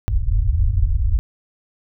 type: low-pass noise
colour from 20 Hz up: pink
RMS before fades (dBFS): -17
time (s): 0.08-1.19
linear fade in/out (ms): 0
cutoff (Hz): 100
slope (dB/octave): 48
effects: none